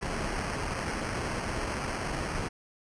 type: noise with sample-and-hold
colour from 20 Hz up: pink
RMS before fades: -33 dBFS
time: 0.01-2.49 s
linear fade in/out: 20 ms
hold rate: 3675 Hz
effects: resampled to 22050 Hz